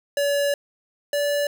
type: tone pair in turn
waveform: square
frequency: 570 / 578.6 Hz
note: C#5 / D5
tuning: +48 / -26 cents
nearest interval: unison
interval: 26 cents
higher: second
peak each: -20 / -21 dBFS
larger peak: first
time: 0.17-0.54 / 1.13-1.47 s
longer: first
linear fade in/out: 2 ms
effects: none